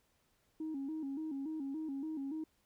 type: tone with vibrato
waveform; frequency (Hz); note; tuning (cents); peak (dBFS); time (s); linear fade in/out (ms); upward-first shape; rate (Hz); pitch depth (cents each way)
sine; 293.7; D4; 0; -36; 0.6-2.44; 5; square; 3.5; 120
effects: tanh soft clip ceiling -34 dBFS + pink hiss -75 dBFS RMS until 2.65 s